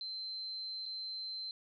sine tone with dropouts, 4100 Hz, C8, 36 cents flat, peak -39 dBFS, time 0.01-1.51 s, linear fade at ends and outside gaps 1 ms, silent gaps 0.856-0.861 s, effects none

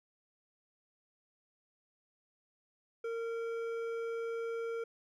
sine tone with hard clipping, 459.8 Hz, A#4, 24 cents flat, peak -37 dBFS, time 3.04-4.84 s, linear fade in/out 5 ms, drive 9 dB, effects none

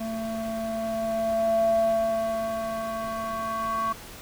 square tone with band-pass filter sweep, 223.7 Hz, A3, 29 cents sharp, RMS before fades -27 dBFS, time 0-3.93 s, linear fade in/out 10 ms, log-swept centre 460 to 1100 Hz, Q 6.7, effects pink hiss -43 dBFS RMS until 4.21 s

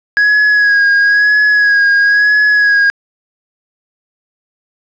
triangle tone with vibrato, 1661.2 Hz, G#6, in tune, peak -5 dBFS, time 0.17-2.9 s, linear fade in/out 0 ms, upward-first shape sine, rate 1 Hz, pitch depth 33 cents each way, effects resampled to 16000 Hz + 7-bit

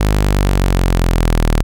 sawtooth linear sweep, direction down, 51.91 to 38.24 Hz, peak -7 dBFS, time 0-1.63 s, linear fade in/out 10 ms, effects none

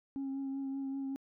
sine tone with vibrato, 271.7 Hz, C#4, 35 cents flat, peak -33 dBFS, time 0.16-1.16 s, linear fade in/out 0 ms, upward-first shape triangle, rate 5.2 Hz, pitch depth 22 cents each way, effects tanh soft clip ceiling -33 dBFS

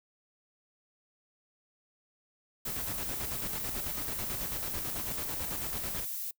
pink noise with tremolo, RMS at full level -39 dBFS, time 2.65-6.06 s, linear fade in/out 20 ms, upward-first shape square, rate 9.1 Hz, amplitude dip 55%
violet noise, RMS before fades -37 dBFS, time 2.65-6.31 s, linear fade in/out 5 ms
effects noise-tail reverb RT60 0.1 s tail -24 dB re dry

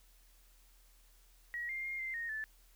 sine tone with pitch steps, 1909 / 2108 / 2125 / 2085 / 1857 / 1747 Hz, A#6 / C7 / C7 / C7 / A#6 / A6, +41 / +12 / +26 / -7 / -7 / -13 cents, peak -37 dBFS, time 1.54-2.44 s, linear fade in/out 0 ms, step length 150 ms, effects added 40 Hz sine -62 dBFS peak until 2.75 s + white hiss -68 dBFS RMS until 2.75 s

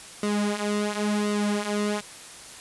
sawtooth tone with flanger, 207.7 Hz, G#3, in tune, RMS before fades -26 dBFS, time 0.23-2.01 s, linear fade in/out 2 ms, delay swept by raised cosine 1.2 to 6.1 ms, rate 0.94 Hz, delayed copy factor -0.7, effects white hiss -43 dBFS RMS until 2.6 s + resampled to 24000 Hz

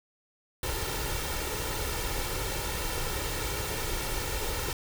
pink noise with comb filter, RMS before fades -32 dBFS, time 0.63-4.73 s, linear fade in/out 2 ms, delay 2.2 ms, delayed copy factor +0.6, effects none

